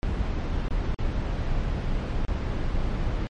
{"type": "noise with dropouts", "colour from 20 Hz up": "brown", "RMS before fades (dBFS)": -26, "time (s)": [0.03, 3.27], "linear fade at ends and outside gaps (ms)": 0, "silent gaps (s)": [[0.683, 0.707], [0.945, 0.988], [2.25, 2.283]], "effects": ["low-pass 4000 Hz 12 dB/octave", "MP3 48 kbps"]}